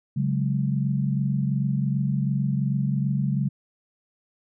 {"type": "chord", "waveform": "sine", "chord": "C# suspended fourth", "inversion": "none", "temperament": "equal", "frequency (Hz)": [138.59, 185, 207.7], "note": ["C#3", "F#3", "G#3"], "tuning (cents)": [0, 0, 0], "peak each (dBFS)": [-23, -28, -28], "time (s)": [0.16, 3.49], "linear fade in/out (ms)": 10, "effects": []}